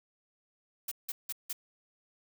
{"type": "noise bursts", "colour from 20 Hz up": "blue", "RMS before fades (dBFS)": -36, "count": 4, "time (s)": [0.88, 1.53], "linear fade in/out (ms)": 5, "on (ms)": 35, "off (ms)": 170, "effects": []}